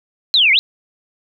sine exponential two-way sweep, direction down then up, 4186 to 2042 to 4186 Hz, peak -9 dBFS, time 0.34-0.59 s, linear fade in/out 0 ms, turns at 0.52 s, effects none

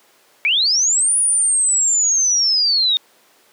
sine linear two-way sweep, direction up then down, 2217 to 9810 to 3653 Hz, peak -13 dBFS, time 0.45-2.97 s, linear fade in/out 0 ms, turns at 1.17 s, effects pink hiss -53 dBFS RMS until 3.52 s + high-pass 400 Hz 12 dB/octave

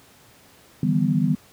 sine chord, E minor seventh, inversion third, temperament equal with one note detuned, 150.18 / 164.81 / 196 / 246.9 Hz, D3 / E3 / G3 / B3, +39 / 0 / 0 / 0 cents, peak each -23 dBFS, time 0.83-1.35 s, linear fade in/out 2 ms, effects pink hiss -52 dBFS RMS until 1.52 s + high-pass 80 Hz 12 dB/octave

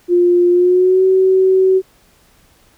sine tone with pitch glide, 352.2 to 377.5 Hz, F4 to F#4, +15 to +35 cents, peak -8 dBFS, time 0.08-1.82 s, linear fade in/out 50 ms, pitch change +120 cents, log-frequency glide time 0.51-1.04 s, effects pink hiss -52 dBFS RMS until 2.77 s

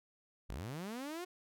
sawtooth linear sweep, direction up, 36.71 to 368.5 Hz, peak -37 dBFS, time 0.49-1.25 s, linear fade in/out 10 ms, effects none

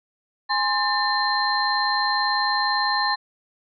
sine tone cluster, 828 / 1046 / 1790 / 4141 Hz, G#5 / C6 / A6 / C8, -5 / -1 / +29 / -19 cents, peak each -25 dBFS, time 0.49-3.16 s, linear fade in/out 20 ms, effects none

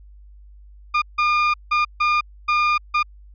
30% pulse tone bursts at uneven times, 1210 Hz, D#6, 49 cents flat, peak -13 dBFS, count 6, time 0.94-1.02 / 1.18-1.54 / 1.71-1.85 / 2-2.21 / 2.48-2.78 / 2.94-3.03 s, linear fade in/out 10 ms, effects added 50 Hz sine -42 dBFS peak until 3.34 s + resampled to 11025 Hz

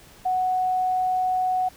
sine tone, 740 Hz, F#5, in tune, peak -20 dBFS, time 0.25-1.69 s, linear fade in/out 10 ms, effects pink hiss -50 dBFS RMS until 1.76 s

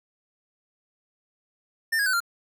square tone with pitch steps, 1800 / 1650.6 / 1513.6 / 1388 Hz, A6 / G#6 / F#6 / F6, +39 / -11 / +39 / -11 cents, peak -22 dBFS, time 1.92-2.204 s, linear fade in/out 10 ms, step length 71 ms, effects 10-bit

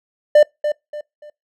triangle tone with echo, 596 Hz, D5, 25 cents sharp, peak -4 dBFS, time 0.35-0.43 s, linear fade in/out 5 ms, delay 290 ms, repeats 3, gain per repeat -10 dB, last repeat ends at 1.3 s, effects noise-tail reverb RT60 0.2 s tail -25 dB re dry

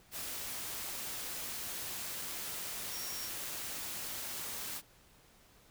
sine tone in noise, 5588 Hz, F8, in tune, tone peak -44 dBFS, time 2.89-3.31 s, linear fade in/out 50 ms, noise white, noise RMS -41 dBFS, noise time 0.11-4.82 s, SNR -6 dB, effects pink hiss -63 dBFS RMS until 5.7 s

